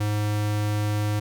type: tone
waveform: square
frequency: 104.9 Hz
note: G#2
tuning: 18 cents sharp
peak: -23 dBFS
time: 0-1.2 s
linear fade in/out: 10 ms
effects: none